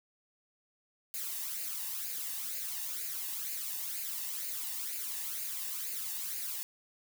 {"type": "noise with flanger", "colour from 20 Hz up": "blue", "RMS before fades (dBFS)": -38, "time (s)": [1.14, 6.63], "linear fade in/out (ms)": 0, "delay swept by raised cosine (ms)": [0.43, 1.11], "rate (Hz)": 2.1, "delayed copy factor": 0.6, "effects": []}